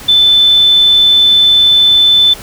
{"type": "tone", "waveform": "sine", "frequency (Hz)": 3520, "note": "A7", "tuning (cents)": 0, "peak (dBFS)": -4, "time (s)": [0.08, 2.34], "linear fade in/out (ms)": 10, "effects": ["pink hiss -30 dBFS RMS until 2.42 s"]}